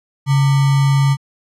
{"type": "tone with sample-and-hold", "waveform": "sine", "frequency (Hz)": 138.59, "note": "C#3", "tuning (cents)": 0, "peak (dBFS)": -10, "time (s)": [0.26, 1.17], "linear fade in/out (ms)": 50, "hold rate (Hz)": 1050, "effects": ["low-pass 9000 Hz 12 dB/octave"]}